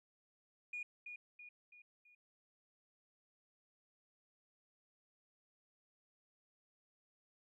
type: tone with echo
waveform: sine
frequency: 2444 Hz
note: D#7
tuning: 32 cents flat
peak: -40 dBFS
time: 0.73-0.83 s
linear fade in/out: 5 ms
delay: 330 ms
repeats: 4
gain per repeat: -6 dB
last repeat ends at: 2.15 s
effects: tanh soft clip ceiling -36 dBFS